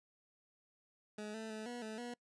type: tone with pitch steps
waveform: 20% pulse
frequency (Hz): 211.3 / 221.2 / 217.1 / 242.3 / 218 / 241.6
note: G#3 / A3 / A3 / B3 / A3 / B3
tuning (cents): +30 / +9 / -23 / -33 / -16 / -38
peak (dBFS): -38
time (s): 1.18-2.14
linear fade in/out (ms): 5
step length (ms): 160
effects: noise-tail reverb RT60 0.1 s tail -25 dB re dry + resampled to 22050 Hz